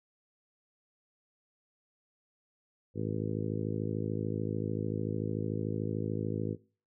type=harmonic tone; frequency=53.5 Hz; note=A1; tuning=48 cents flat; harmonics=2 / 3 / 4 / 5 / 6 / 7 / 8 / 9; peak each=-36 / -38 / -39 / -40 / -41 / -41 / -42 / -43 dBFS; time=2.94-6.57 s; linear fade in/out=50 ms; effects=noise-tail reverb RT60 0.4 s tail -22 dB re dry